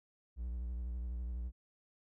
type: tone with vibrato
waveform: triangle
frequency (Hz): 60.2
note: B1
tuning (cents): -44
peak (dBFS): -35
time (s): 0.36-1.52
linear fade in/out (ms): 50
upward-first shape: sine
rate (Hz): 12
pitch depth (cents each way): 82
effects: none